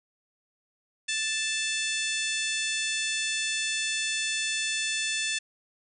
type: harmonic tone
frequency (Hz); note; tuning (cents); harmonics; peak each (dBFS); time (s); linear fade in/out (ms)
880; A5; 0; 2 / 3 / 4 / 5 / 6 / 7 / 8 / 9 / 10; -34 / -32 / -33 / -39 / -39 / -38 / -38 / -42 / -38; 1.08-5.39; 10
effects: none